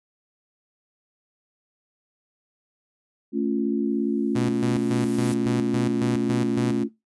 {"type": "chord", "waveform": "sine", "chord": "A augmented", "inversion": "none", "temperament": "equal", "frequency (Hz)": [220, 277.2, 349.2], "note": ["A3", "C#4", "E#4"], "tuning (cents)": [0, 0, 0], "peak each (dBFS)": [-25, -25, -27], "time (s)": [3.32, 6.89], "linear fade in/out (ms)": 50}
{"type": "noise with exponential growth", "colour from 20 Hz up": "blue", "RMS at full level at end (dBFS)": -35, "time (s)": [3.86, 5.34], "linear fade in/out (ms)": 1, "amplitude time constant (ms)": 320}
{"type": "tone with tremolo", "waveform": "sawtooth", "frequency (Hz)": 123.8, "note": "B2", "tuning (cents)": 5, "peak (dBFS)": -21, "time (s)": [4.35, 6.84], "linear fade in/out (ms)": 10, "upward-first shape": "square", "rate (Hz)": 3.6, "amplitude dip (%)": 60}
{"effects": ["noise-tail reverb RT60 0.2 s tail -19 dB re dry", "resampled to 24000 Hz"]}